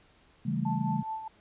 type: chord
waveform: sine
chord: A dominant seventh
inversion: first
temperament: just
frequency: 137.5 / 165 / 198 / 220 Hz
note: C#3 / E3 / G3 / A3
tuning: -14 / +2 / +18 / 0 cents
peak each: -33 dBFS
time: 0.45-1.03 s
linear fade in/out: 10 ms
type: tone with tremolo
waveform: sine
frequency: 880 Hz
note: A5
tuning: in tune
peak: -31 dBFS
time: 0.65-1.28 s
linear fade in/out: 5 ms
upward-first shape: sine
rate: 4.8 Hz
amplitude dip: 60%
effects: pink hiss -62 dBFS RMS until 1.4 s + resampled to 8000 Hz